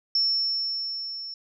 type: tone with level ramp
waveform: sine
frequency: 5400 Hz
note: E8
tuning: 41 cents sharp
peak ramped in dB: -19 to -34 dBFS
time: 0.15-1.34 s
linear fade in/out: 2 ms
effects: none